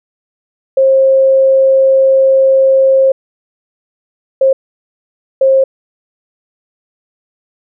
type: tone bursts at uneven times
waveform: sine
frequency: 534 Hz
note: C5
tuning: 35 cents sharp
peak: -5 dBFS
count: 3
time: 0.77-3.12 / 4.41-4.53 / 5.41-5.64 s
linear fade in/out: 5 ms
effects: none